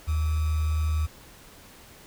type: tone with sample-and-hold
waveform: sine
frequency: 77.78 Hz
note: D#2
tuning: in tune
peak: -22 dBFS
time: 0.07-1.07 s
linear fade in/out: 20 ms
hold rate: 1225 Hz
effects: pink hiss -50 dBFS RMS until 2.06 s